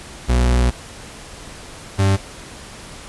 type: tone pair in turn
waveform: 40% pulse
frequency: 61.2 / 97.4 Hz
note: B1 / G2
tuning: -15 / -11 cents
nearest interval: minor sixth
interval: 804 cents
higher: second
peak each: -12 dBFS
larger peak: neither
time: 0.28-0.71 / 1.98-2.17 s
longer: first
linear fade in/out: 20 ms
effects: pink hiss -37 dBFS RMS until 3.08 s + resampled to 24000 Hz